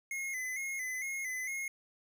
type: tone with vibrato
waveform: square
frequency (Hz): 2088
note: C7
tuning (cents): -4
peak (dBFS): -36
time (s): 0.11-1.68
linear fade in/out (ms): 2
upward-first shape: square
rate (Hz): 2.2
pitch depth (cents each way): 56
effects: none